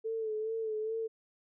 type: tone with vibrato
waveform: sine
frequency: 440 Hz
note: A4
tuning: in tune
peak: -32 dBFS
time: 0.04-1.08 s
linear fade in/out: 20 ms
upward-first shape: sine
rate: 2.4 Hz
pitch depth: 43 cents each way
effects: none